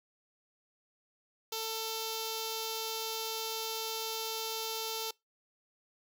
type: tone with notch filter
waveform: 5% pulse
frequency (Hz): 446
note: A4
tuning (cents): +23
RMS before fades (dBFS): -37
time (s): 1.52-5.11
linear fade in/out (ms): 5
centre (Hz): 1900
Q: 0.74
effects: noise-tail reverb RT60 0.2 s tail -24 dB re dry